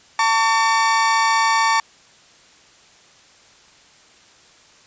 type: tone pair together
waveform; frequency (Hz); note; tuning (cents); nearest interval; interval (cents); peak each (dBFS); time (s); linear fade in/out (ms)
30% pulse; 900 / 1133.9; A5 / C#6; +39 / +39; major third; 400; -14 / -16; 0.19-1.8; 2
effects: white hiss -50 dBFS RMS until 4.86 s + resampled to 16000 Hz